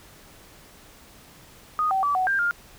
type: tone with pitch steps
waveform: sine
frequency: 1240 / 768 / 1152 / 745 / 1590 / 1407 Hz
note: D#6 / G5 / D6 / F#5 / G6 / F6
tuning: -6 / -36 / -34 / +12 / +24 / +12 cents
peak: -20 dBFS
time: 1.79-2.51 s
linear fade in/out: 0 ms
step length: 120 ms
effects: pink hiss -50 dBFS RMS until 2.78 s